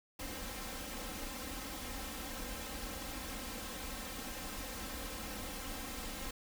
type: noise with comb filter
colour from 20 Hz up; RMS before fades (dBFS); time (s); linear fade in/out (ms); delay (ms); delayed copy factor
pink; -43; 0.19-6.31; 5; 3.8; +1
effects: none